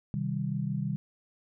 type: chord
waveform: sine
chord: C minor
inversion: none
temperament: just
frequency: 130.81 / 156.98 / 196.22 Hz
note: C3 / Eb3 / G3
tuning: 0 / +16 / +2 cents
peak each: -33 dBFS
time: 0.14-0.96 s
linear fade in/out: 0 ms
effects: none